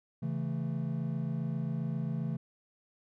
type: chord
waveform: triangle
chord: A major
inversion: first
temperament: just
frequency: 137.5 / 165 / 220 Hz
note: C#3 / E3 / A3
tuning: -14 / +2 / 0 cents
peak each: -33 / -33 / -36 dBFS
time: 0.22-2.37 s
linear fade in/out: 10 ms
effects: none